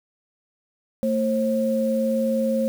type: tone pair together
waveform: sine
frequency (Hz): 225.2 / 535.6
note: A3 / C5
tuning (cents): +40 / +40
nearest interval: octave + minor third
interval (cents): 1500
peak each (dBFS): -22 / -22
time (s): 1.03-2.68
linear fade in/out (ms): 0
effects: 7-bit